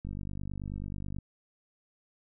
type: click train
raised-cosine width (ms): 5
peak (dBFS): -26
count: 57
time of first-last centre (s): 0.05-1.186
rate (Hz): 49.3
effects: none